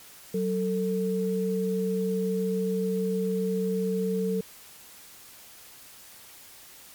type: tone pair together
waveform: sine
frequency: 187 / 446.6 Hz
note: F#3 / A4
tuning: +19 / +26 cents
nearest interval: octave + minor third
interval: 1507 cents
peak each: -27 dBFS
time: 0.34-4.41 s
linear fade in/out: 5 ms
effects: white hiss -49 dBFS RMS until 6.94 s + MP3 96 kbps